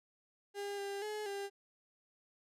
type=tone with pitch steps; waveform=35% pulse; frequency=403.6 / 398.9 / 424.1 / 399 Hz; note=G#4 / G4 / G#4 / G4; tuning=-49 / +30 / +36 / +31 cents; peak=-37 dBFS; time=0.54-1.5 s; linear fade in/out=50 ms; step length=240 ms; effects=low-pass 12000 Hz 12 dB/octave